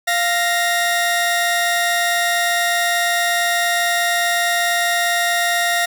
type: tone pair together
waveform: sawtooth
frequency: 695.7 / 1864.7 Hz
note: F5 / A#6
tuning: -7 / 0 cents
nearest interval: octave + perfect fourth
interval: 1707 cents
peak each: -15 dBFS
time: 0.07-5.86 s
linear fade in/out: 10 ms
effects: none